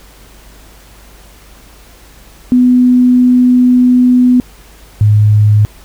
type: tone pair in turn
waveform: sine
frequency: 249.2 / 105.35 Hz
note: B3 / G#2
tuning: +16 / +25 cents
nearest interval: octave + minor third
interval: 1491 cents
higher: first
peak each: -4 dBFS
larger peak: neither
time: 2.52-4.4 / 5.01-5.65 s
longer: first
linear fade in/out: 0 ms
effects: added 50 Hz sine -39 dBFS peak until 5.84 s + pink hiss -41 dBFS RMS until 5.84 s